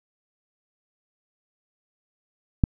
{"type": "click", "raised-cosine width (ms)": 5, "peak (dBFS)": -5, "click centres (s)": 2.638, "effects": []}